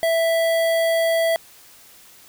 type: tone with notch filter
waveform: square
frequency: 660 Hz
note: E5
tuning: 2 cents sharp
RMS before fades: -19 dBFS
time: 0.03-1.36 s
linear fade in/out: 0 ms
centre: 6400 Hz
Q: 1.4
effects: white hiss -48 dBFS RMS until 2.28 s